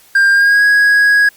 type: tone with pitch glide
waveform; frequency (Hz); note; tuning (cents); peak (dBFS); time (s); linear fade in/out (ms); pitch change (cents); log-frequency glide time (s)
triangle; 1597 to 1657.1; G6 to G#6; +32 to -4; -5; 0.15-1.29; 5; +64; 0.31-0.63
effects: white hiss -46 dBFS RMS until 1.36 s + Opus 48 kbps